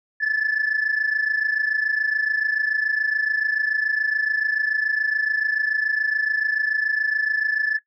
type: tone pair together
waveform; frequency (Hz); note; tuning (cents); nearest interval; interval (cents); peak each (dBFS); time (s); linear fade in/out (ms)
sine; 1717 / 1744; A6 / A6; -43 / -16; unison; 27; -20 / -20; 0.2-7.79; 20
effects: noise-tail reverb RT60 0.1 s tail -17 dB re dry + tanh soft clip ceiling -15 dBFS